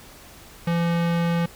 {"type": "tone with low-pass filter", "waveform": "square", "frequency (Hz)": 169.8, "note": "F3", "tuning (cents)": -48, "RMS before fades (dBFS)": -22, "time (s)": [0.67, 1.46], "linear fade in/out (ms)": 5, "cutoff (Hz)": 3100, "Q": 0.89, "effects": ["pink hiss -46 dBFS RMS until 1.55 s"]}